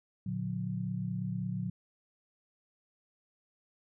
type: chord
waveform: sine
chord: Bb augmented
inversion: none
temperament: just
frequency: 116.54 / 145.68 / 182.1 Hz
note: Bb2 / D3 / F#3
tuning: 0 / -14 / -27 cents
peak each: -37 / -39 / -35 dBFS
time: 0.26-1.7 s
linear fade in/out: 5 ms
effects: none